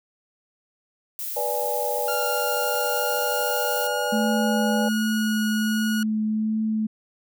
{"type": "noise", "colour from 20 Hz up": "violet", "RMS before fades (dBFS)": -31, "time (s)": [1.19, 3.87], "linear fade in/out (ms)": 0}
{"type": "chord", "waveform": "sine", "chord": "G# diminished", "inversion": "first", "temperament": "equal", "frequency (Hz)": [493.9, 587.3, 830.6], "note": ["B4", "D5", "G#5"], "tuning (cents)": [0, 0, 0], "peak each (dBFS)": -28, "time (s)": [1.36, 4.89], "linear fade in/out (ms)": 10}
{"type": "tone with pitch glide", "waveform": "sawtooth", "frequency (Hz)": [1398, 1449.8], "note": ["F6", "F#6"], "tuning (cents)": [1, -36], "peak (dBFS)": -24, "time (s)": [2.08, 6.03], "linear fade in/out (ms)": 2, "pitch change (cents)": 63, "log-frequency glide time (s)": [2.18, 5.16]}
{"type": "tone with vibrato", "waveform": "sine", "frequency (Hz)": 217.2, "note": "A3", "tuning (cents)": -22, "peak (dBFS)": -21, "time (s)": [4.12, 6.87], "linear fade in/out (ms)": 10, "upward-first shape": "triangle", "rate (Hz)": 1.3, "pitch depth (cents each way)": 15}
{"effects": []}